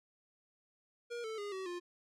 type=tone with pitch steps; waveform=square; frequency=475.4 / 441 / 409.1 / 379.5 / 352.1 Hz; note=A#4 / A4 / G#4 / F#4 / F4; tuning=+34 / +4 / -26 / +44 / +14 cents; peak=-40 dBFS; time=1.1-1.8 s; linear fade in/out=20 ms; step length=140 ms; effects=low-pass 7000 Hz 12 dB/octave